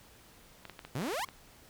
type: clicks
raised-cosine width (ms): 0.3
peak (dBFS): -28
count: 9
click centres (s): 0.653 / 0.697 / 0.792 / 0.85 / 1.02 / 1.084 / 1.137 / 1.195 / 1.288
type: exponential sweep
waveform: sawtooth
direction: up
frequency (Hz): 114.2 to 1142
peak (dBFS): -29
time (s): 0.95-1.25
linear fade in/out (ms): 5
effects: pink hiss -58 dBFS RMS until 1.69 s